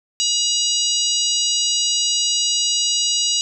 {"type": "harmonic tone with a mistuned harmonic", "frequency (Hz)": 960, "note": "B5", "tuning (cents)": -49, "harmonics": [3, 4, 5, 6, 7, 8], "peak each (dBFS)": [-22, -23, -24, -25, -25, -26], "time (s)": [0.2, 3.41], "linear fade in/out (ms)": 0, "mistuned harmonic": 8, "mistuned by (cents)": 18, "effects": []}